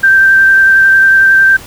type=tone with vibrato; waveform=sine; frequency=1568 Hz; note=G6; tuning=in tune; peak=-3 dBFS; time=0.03-1.57 s; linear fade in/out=10 ms; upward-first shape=sine; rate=11 Hz; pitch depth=12 cents each way; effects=pink hiss -32 dBFS RMS until 1.66 s